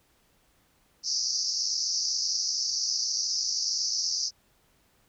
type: band-pass noise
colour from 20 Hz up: white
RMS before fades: -29 dBFS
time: 1.03-4.31 s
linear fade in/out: 50 ms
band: 4700 to 6000 Hz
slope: 96 dB/octave
effects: pink hiss -66 dBFS RMS until 5.08 s